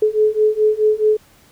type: beating tone pair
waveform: sine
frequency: 426.2 / 430.9 Hz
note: G#4 / A4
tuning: +45 / -36 cents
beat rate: 4.7 Hz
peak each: -16 / -15 dBFS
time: 0.02-1.17 s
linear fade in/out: 5 ms
effects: pink hiss -51 dBFS RMS until 1.51 s

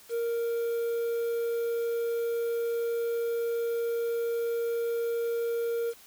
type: tone with quantisation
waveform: triangle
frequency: 466.2 Hz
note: A#4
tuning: in tune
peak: -25 dBFS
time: 0.09-5.94 s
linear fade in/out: 50 ms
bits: 8
effects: white hiss -54 dBFS RMS until 6.06 s

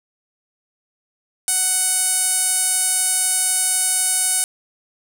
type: tone with band-pass filter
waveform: sawtooth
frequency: 744 Hz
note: F#5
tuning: 9 cents sharp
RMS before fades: -19 dBFS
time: 1.48-4.44 s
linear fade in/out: 0 ms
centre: 9500 Hz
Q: 4
effects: none

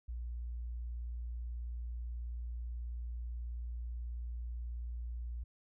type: tone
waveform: sine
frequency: 59.2 Hz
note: A#1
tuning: 27 cents sharp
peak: -38 dBFS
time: 0.08-5.44 s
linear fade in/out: 10 ms
effects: none

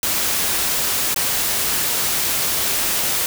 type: noise with dropouts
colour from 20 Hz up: white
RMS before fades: -20 dBFS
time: 0.03-3.26 s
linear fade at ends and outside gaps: 1 ms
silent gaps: 1.144-1.161 s
effects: none

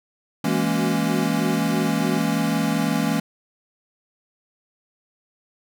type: chord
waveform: square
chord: A# half-diminished seventh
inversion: second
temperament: equal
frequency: 164.81 / 207.7 / 233.1 / 277.2 Hz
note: E3 / G#3 / A#3 / C#4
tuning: 0 / 0 / 0 / 0 cents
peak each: -26 dBFS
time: 0.44-3.2 s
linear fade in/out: 5 ms
type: tone with tremolo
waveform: sine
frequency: 370 Hz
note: F#4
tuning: in tune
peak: -26 dBFS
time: 0.47-2.19 s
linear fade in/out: 5 ms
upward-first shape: sine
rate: 3.2 Hz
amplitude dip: 100%
effects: none

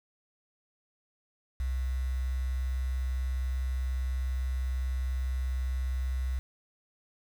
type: tone with quantisation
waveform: sine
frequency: 64.2 Hz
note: C2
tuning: 32 cents flat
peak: -28 dBFS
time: 1.6-6.39 s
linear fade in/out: 0 ms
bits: 8
effects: none

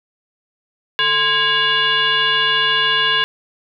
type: tone with frequency modulation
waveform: sine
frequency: 2243 Hz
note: C#7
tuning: 20 cents sharp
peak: -13 dBFS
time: 0.99-3.24 s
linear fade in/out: 0 ms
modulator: 600 Hz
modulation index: 2.1
effects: none

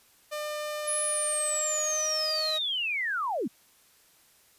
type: tone with pitch glide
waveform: sawtooth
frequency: 601 to 624 Hz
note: D5 to D#5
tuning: +40 to +5 cents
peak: -28 dBFS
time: 0.31-2.59 s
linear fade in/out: 20 ms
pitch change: +65 cents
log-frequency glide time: 1.27-2.41 s
type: linear sweep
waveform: sine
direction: down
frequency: 10548 to 179.1 Hz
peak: -27 dBFS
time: 0.87-3.48 s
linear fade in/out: 10 ms
effects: white hiss -61 dBFS RMS until 4.58 s + resampled to 32000 Hz

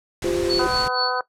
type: noise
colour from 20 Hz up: pink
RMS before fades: -31 dBFS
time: 0.22-0.88 s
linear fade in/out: 2 ms
type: chord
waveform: sine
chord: F suspended second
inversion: none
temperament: equal with one note detuned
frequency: 349.2 / 392 / 518.4 Hz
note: F4 / G4 / C5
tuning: 0 / 0 / -16 cents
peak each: -21 / -26 / -27 dBFS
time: 0.24-0.67 s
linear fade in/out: 5 ms
type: tone with tremolo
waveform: sine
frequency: 4435 Hz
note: C#8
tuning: in tune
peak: -19 dBFS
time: 0.49-1.2 s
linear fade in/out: 20 ms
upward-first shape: sine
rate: 4.2 Hz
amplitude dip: 90%
type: harmonic tone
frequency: 251.4 Hz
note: B3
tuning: 31 cents sharp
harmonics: 2 / 3 / 4 / 5 / 6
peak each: -28 / -28 / -28 / -28 / -28 dBFS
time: 0.59-1.21 s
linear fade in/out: 2 ms
effects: noise-tail reverb RT60 0.1 s tail -17 dB re dry + low-pass 9000 Hz 12 dB/octave

